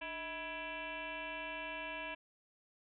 sine tone with frequency modulation, 1661.2 Hz, G#6, in tune, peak -40 dBFS, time 0.01-2.15 s, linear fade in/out 10 ms, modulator 341 Hz, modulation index 3.6, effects none

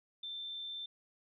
sine tone, 3558 Hz, A7, 19 cents sharp, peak -40 dBFS, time 0.23-0.86 s, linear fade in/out 5 ms, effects none

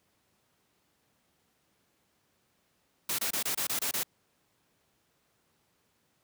white noise bursts, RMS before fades -31 dBFS, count 8, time 3.09-4.033 s, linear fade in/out 5 ms, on 96 ms, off 25 ms, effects pink hiss -72 dBFS RMS until 6.23 s + high-pass 100 Hz 12 dB/octave

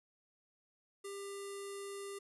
square tone with low-pass filter, 398 Hz, G4, 26 cents sharp, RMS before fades -45 dBFS, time 1.04-2.19 s, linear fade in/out 10 ms, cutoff 9800 Hz, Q 3.8, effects none

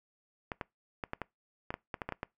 clicks, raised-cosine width 0.5 ms, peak -20 dBFS, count 12, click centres 0.518 / 0.612 / 1.038 / 1.134 / 1.217 / 1.705 / 1.741 / 1.942 / 2.018 / 2.09 / 2.123 / 2.231 s, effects noise-tail reverb RT60 0.2 s tail -24 dB re dry

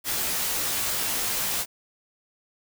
white noise with comb filter, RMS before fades -27 dBFS, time 0.04-1.66 s, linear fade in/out 50 ms, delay 15 ms, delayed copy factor -1, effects none

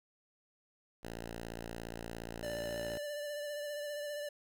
5% pulse tone, 57.2 Hz, A#1, 32 cents flat, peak -31 dBFS, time 1.03-2.98 s, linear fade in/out 5 ms
square tone with vibrato, 587.3 Hz, D5, in tune, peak -39 dBFS, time 2.43-4.29 s, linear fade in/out 5 ms, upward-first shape sine, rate 15 Hz, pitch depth 24 cents each way
effects none

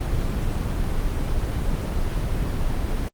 brown noise, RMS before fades -23 dBFS, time 0-3.09 s, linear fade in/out 10 ms, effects Opus 24 kbps

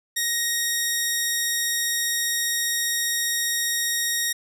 10% pulse tone, 1875 Hz, A#6, 10 cents sharp, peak -13 dBFS, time 0.16-4.33 s, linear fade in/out 10 ms, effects none

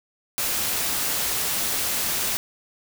white noise, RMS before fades -25 dBFS, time 0.38-2.37 s, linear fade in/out 0 ms, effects none

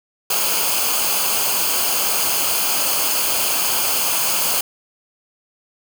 white noise with comb filter, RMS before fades -19 dBFS, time 0.3-4.61 s, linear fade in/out 5 ms, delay 0.53 ms, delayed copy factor -0.65, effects none

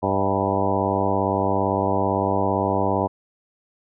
harmonic tone with a mistuned harmonic, 97.7 Hz, G2, 5 cents flat, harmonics 1 / 2 / 3 / 4 / 5 / 6 / 7 / 8 / 9 / 10, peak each -28 / -28 / -28 / -28 / -28 / -28 / -28 / -28 / -28 / -28 dBFS, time 0.02-3.08 s, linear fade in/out 20 ms, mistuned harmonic 7, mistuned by -47 cents, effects none

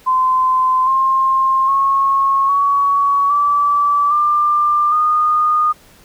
sine tone with pitch steps, 1031 / 1061.2 / 1092.3 / 1124.3 / 1157.3 / 1191.2 / 1226.1 Hz, C6 / C6 / C#6 / C#6 / D6 / D6 / D#6, -26 / +24 / -26 / +24 / -26 / +24 / -26 cents, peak -11 dBFS, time 0.06-5.73 s, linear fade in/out 20 ms, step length 810 ms, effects pink hiss -47 dBFS RMS until 6.04 s

